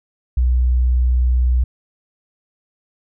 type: tone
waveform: sine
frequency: 62 Hz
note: B1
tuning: 7 cents sharp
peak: -12 dBFS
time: 0.37-1.64 s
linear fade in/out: 5 ms
effects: none